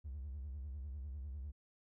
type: tone with vibrato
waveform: triangle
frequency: 69.3 Hz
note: C#2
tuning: in tune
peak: -39 dBFS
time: 0.04-1.52 s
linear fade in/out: 20 ms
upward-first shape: sine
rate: 10 Hz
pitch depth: 200 cents each way
effects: tanh soft clip ceiling -38 dBFS